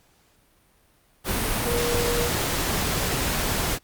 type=tone in noise; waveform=sine; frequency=476.6 Hz; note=A#4; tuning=38 cents sharp; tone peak=-25 dBFS; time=1.64-2.31 s; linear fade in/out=50 ms; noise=pink; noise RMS=-25 dBFS; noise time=1.24-3.79 s; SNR=-3 dB; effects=pink hiss -61 dBFS RMS until 3.83 s + Opus 48 kbps